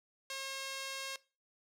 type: tone with band-pass filter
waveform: sawtooth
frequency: 539 Hz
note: C#5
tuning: 49 cents flat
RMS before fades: -42 dBFS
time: 0.3-1.16 s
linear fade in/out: 2 ms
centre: 4700 Hz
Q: 0.72
effects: noise-tail reverb RT60 0.3 s tail -19 dB re dry